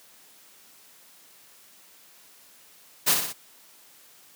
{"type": "noise with echo", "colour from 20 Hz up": "white", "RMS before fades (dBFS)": -20, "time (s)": [3.06, 3.15], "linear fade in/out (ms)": 20, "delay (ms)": 61, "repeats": 3, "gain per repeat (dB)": -5, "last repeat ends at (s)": 3.333, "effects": ["white hiss -54 dBFS RMS until 4.35 s", "high-pass 150 Hz 12 dB/octave"]}